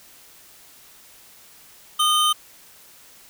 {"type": "tone pair together", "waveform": "square", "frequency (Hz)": [1223, 3082], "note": ["D#6", "G7"], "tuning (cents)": [-30, -30], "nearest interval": "octave + major third", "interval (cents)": 1600, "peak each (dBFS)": -20, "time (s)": [1.99, 2.33], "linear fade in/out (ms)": 10, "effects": ["white hiss -49 dBFS RMS until 3.29 s"]}